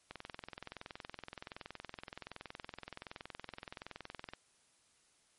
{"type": "click train", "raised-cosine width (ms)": 0.3, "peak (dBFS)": -28, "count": 91, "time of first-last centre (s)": [0.11, 4.335], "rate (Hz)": 21.3, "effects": ["white hiss -71 dBFS RMS until 5.38 s", "MP3 48 kbps"]}